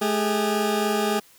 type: tone pair together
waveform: 20% pulse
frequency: 214.5 / 405.5 Hz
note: A3 / G#4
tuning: -44 / -41 cents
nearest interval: major seventh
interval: 1103 cents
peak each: -19 dBFS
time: 0.01-1.2 s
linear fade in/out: 10 ms
effects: white hiss -54 dBFS RMS until 1.38 s